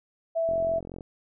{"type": "tone", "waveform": "sine", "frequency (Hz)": 659.3, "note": "E5", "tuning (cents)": 0, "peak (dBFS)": -23, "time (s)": [0.35, 0.8], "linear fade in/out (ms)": 20}
{"type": "click train", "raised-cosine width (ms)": 2, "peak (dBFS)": -26, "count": 24, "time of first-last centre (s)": [0.49, 1.008], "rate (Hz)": 44.4}
{"effects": []}